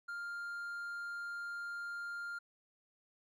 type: tone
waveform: triangle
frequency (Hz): 1400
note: F6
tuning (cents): +4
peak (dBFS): -38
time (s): 0.08-2.39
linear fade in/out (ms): 10
effects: none